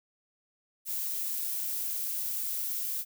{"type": "noise with amplitude modulation", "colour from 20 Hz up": "violet", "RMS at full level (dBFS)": -32, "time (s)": [0.85, 3.05], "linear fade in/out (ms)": 50, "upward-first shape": "sine", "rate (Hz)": 267, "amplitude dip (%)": 25, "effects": []}